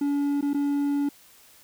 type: tone with dropouts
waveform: triangle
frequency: 285.2 Hz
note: C#4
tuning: 49 cents sharp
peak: -20 dBFS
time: 0.01-1.09 s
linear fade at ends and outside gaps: 5 ms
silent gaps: 0.411-0.425 / 0.534-0.544 s
effects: white hiss -54 dBFS RMS until 1.63 s